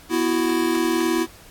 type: chord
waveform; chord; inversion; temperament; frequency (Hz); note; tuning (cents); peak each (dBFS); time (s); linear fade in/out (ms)
square; B suspended fourth; none; equal with one note detuned; 246.9 / 331 / 370; B3 / E4 / F#4; 0 / +7 / 0; -27 / -21 / -26; 0.09-1.27; 50
effects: pink hiss -47 dBFS RMS until 1.5 s + AAC 64 kbps